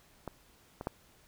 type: clicks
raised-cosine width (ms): 1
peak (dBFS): -24 / -25 / -18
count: 3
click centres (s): 0.277 / 0.811 / 0.871
effects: pink hiss -63 dBFS RMS until 1.27 s